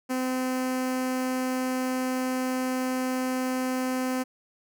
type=tone with notch filter; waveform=sawtooth; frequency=256.7 Hz; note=C4; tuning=33 cents flat; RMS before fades=-28 dBFS; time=0.09-4.24 s; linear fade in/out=20 ms; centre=3600 Hz; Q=1.9; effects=none